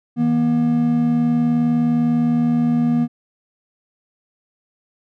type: tone pair together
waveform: triangle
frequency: 159.71 / 239.3 Hz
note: D#3 / A#3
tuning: +46 / +46 cents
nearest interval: perfect fifth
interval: 700 cents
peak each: -20 / -13 dBFS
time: 0.16-3.08 s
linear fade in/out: 50 ms
effects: none